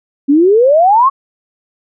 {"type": "exponential sweep", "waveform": "sine", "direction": "up", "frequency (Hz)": [270, 1128], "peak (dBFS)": -5, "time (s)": [0.28, 1.1], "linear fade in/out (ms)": 20, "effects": []}